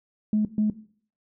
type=tone bursts at uneven times; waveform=sine; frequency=212.8 Hz; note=G#3; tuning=42 cents sharp; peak=-18 dBFS; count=2; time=0.33-0.45 / 0.58-0.7 s; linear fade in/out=2 ms; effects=noise-tail reverb RT60 0.5 s tail -17 dB re dry + tanh soft clip ceiling -14 dBFS